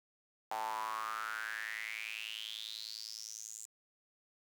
sawtooth tone with high-pass filter sweep, 110 Hz, A2, in tune, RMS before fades -42 dBFS, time 0.51-3.66 s, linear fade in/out 5 ms, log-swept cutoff 800 to 7500 Hz, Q 7.9, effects 10-bit

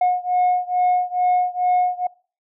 sine beating tone pair, 723 / 725.3 Hz, F#5 / F#5, -40 / -35 cents, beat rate 2.3 Hz, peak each -17 / -18 dBFS, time 0.01-2.07 s, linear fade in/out 5 ms, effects noise-tail reverb RT60 0.4 s tail -24 dB re dry + tanh soft clip ceiling -12 dBFS

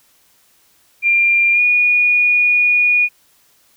sine tone with pitch glide, 2389 to 2450 Hz, D7 to D#7, +29 to -27 cents, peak -10 dBFS, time 1.02-3.09 s, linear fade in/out 50 ms, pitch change +44 cents, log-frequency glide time 1.53-1.61 s, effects white hiss -55 dBFS RMS until 3.76 s

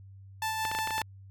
sawtooth tone with tremolo, 880 Hz, A5, in tune, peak -25 dBFS, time 0.42-1.02 s, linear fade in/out 2 ms, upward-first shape sine, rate 5.8 Hz, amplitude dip 30%
clicks, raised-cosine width 0.3 ms, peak -18 dBFS, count 8, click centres 0.652 / 0.715 / 0.75 / 0.788 / 0.874 / 0.907 / 0.981 / 1.016 s
effects added 97 Hz sine -47 dBFS peak until 1.3 s

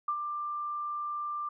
sine tone with ADSR envelope, 1186 Hz, D6, 17 cents sharp, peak -26 dBFS, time 0.08-1.49 s, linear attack 5 ms, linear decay 69 ms, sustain -6 dB, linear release 6 ms, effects none

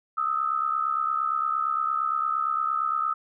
sine tone pair together, 1245 / 1313.7 Hz, D#6 / E6, +1 / -6 cents, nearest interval minor second, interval 93 cents, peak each -26 dBFS, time 0.17-3.14 s, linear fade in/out 10 ms, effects none

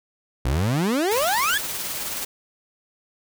30% pulse exponential sweep, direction up, 57.1 to 1762 Hz, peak -17 dBFS, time 0.45-1.58 s, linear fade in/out 5 ms
white noise with tremolo, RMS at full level -28 dBFS, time 1.11-2.25 s, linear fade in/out 5 ms, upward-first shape sine, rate 19 Hz, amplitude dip 30%
effects none

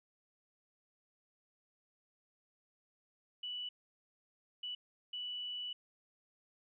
sine tone bursts at uneven times, 2960 Hz, F#7, in tune, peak -39 dBFS, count 3, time 3.43-3.69 / 4.63-4.75 / 5.13-5.73 s, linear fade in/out 5 ms, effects none

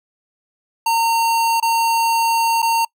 square tone with dropouts, 916 Hz, A#5, 31 cents flat, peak -15 dBFS, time 0.86-2.85 s, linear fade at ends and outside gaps 5 ms, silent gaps 1.601-1.625 / 2.62-2.626 s, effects noise-tail reverb RT60 0.1 s tail -25 dB re dry

